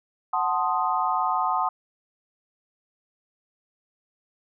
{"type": "chord", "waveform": "sine", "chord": "F# diminished seventh", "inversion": "none", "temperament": "equal", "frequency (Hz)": [740, 880, 1046.5, 1244.5], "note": ["F#5", "A5", "C6", "Eb6"], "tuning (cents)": [0, 0, 0, 0], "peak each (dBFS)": -27, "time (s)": [0.33, 1.69], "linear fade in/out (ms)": 5, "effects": []}